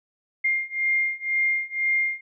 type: beating tone pair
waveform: sine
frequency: 2114 / 2116 Hz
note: C7 / C7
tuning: +17 / +19 cents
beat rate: 2 Hz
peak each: -25 / -24 dBFS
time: 0.44-2.21 s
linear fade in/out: 10 ms
effects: none